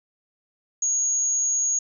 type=tone; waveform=sine; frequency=6645 Hz; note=G#8; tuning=in tune; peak=-20 dBFS; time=0.82-1.79 s; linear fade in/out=5 ms; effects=none